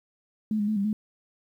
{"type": "tone with pitch steps", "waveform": "sine", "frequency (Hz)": [215.5, 206.2, 215.7, 198.8, 213.3], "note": ["A3", "G#3", "A3", "G3", "G#3"], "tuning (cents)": [-36, -12, -34, 25, 46], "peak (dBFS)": -23, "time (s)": [0.51, 0.93], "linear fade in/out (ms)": 2, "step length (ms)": 84, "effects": ["10-bit"]}